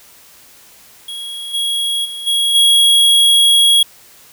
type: tone with level steps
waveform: square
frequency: 3312 Hz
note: G#7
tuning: 5 cents flat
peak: -25 / -16 / -25 / -13 / -8 dBFS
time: 1.08-3.83 s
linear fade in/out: 5 ms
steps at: 1.53 / 2.04 / 2.26 / 2.54 s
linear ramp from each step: 20 ms
effects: white hiss -44 dBFS RMS until 4.32 s